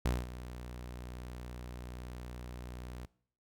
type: tone with ADSR envelope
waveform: sawtooth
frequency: 61.2 Hz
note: B1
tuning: 15 cents flat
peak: -24 dBFS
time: 0.05-3.06 s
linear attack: 8 ms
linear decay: 200 ms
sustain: -15 dB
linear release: 10 ms
effects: noise-tail reverb RT60 0.6 s tail -22 dB re dry